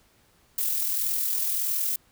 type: noise with amplitude modulation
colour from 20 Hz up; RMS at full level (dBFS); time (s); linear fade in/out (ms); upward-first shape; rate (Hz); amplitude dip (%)
violet; -25; 0.58-1.96; 5; sine; 41.6; 35
effects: pink hiss -62 dBFS RMS until 2.11 s